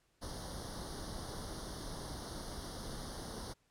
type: noise with comb filter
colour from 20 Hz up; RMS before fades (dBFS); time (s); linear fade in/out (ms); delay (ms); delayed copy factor
pink; -44; 0.21-3.54; 20; 0.2; +1
effects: pink hiss -75 dBFS RMS until 3.7 s + low-pass 11000 Hz 12 dB/octave